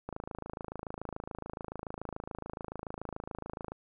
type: click train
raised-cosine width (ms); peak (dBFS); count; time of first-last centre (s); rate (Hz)
1; -24; 99; 0.09-3.72; 27
effects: none